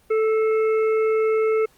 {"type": "harmonic tone with a mistuned harmonic", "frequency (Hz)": 439.1, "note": "A4", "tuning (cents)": -4, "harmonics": [1, 3, 5, 6], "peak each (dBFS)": [-17, -30, -34, -43], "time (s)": [0.1, 1.66], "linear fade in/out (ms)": 10, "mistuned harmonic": 5, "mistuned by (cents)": -23, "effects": ["pink hiss -58 dBFS RMS until 1.77 s", "Opus 32 kbps"]}